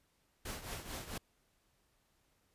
pink noise with tremolo, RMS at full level -41 dBFS, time 0.45-1.18 s, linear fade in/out 5 ms, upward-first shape triangle, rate 4.5 Hz, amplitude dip 75%, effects pink hiss -75 dBFS RMS until 2.54 s + resampled to 32000 Hz

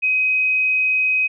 sine tone, 2523 Hz, D#7, 23 cents sharp, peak -15 dBFS, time 0.02-1.28 s, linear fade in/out 20 ms, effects none

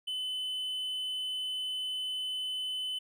triangle tone, 3024 Hz, F#7, 37 cents sharp, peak -31 dBFS, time 0.07-2.99 s, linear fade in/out 10 ms, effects none

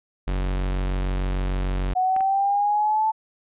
45% pulse tone, 46.57 Hz, F#1, 12 cents sharp, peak -22 dBFS, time 0.27-1.94 s, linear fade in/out 10 ms
sine linear sweep, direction up, 734 to 881 Hz, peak -18 dBFS, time 1.95-3.12 s, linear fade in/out 20 ms
clicks, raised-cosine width 0.5 ms, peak -20 / -22 dBFS, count 2, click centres 2.164 / 2.207 s
effects resampled to 8000 Hz

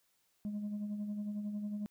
sine tone with tremolo, 207.7 Hz, G#3, in tune, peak -32 dBFS, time 0.45-1.86 s, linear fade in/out 0 ms, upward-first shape sine, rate 11 Hz, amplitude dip 50%, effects tanh soft clip ceiling -34 dBFS + white hiss -75 dBFS RMS until 1.9 s

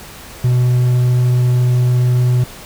triangle tone, 124.1 Hz, B2, 9 cents sharp, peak -8 dBFS, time 0.44-2.44 s, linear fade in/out 5 ms, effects pink hiss -35 dBFS RMS until 2.65 s

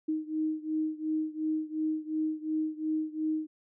sine beating tone pair, 311.1 / 313.9 Hz, D#4 / D#4, 0 / +15 cents, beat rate 2.8 Hz, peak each -31 / -33 dBFS, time 0.08-3.47 s, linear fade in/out 10 ms, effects none

